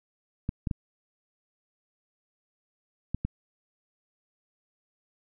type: clicks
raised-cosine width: 5 ms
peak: -16 dBFS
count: 5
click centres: 0.491 / 0.672 / 0.712 / 3.146 / 3.25 s
effects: none